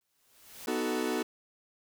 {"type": "noise with exponential growth", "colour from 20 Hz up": "white", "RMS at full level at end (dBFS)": -43, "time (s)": [0.01, 0.66], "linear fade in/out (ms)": 1, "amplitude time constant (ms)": 140}
{"type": "chord", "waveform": "40% pulse", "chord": "B dominant seventh", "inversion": "none", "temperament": "equal with one note detuned", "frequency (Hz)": [246.9, 311.1, 372.8, 440], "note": ["B3", "D#4", "F#4", "A4"], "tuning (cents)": [0, 0, 13, 0], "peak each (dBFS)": -34, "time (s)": [0.67, 1.23], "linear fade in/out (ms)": 10}
{"effects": []}